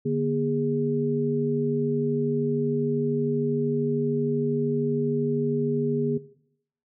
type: tone cluster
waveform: sine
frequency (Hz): 146.2 / 239.1 / 410.2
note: D3 / A#3 / G#4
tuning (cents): -7 / +44 / -21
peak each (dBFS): -27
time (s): 0.05-6.18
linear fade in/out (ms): 10
effects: noise-tail reverb RT60 0.7 s tail -17 dB re dry